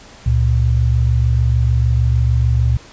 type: tone pair together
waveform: sine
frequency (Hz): 69.88 / 116.54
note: C#2 / A#2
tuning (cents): +15 / 0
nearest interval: major sixth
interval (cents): 885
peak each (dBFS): -14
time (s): 0.26-2.77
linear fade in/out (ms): 5
effects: pink hiss -41 dBFS RMS until 2.92 s + resampled to 16000 Hz